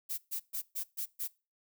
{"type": "noise bursts", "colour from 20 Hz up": "violet", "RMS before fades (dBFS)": -36, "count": 6, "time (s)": [0.09, 1.28], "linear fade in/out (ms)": 20, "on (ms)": 90, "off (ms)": 130, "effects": ["noise-tail reverb RT60 0.3 s tail -22 dB re dry"]}